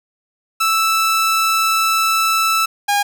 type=tone pair in turn; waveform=sawtooth; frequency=1318.5 / 814.1 Hz; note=E6 / G#5; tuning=0 / -35 cents; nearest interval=minor sixth; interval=835 cents; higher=first; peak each=-10 dBFS; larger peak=neither; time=0.6-2.66 / 2.88-3.03 s; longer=first; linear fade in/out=10 ms; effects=none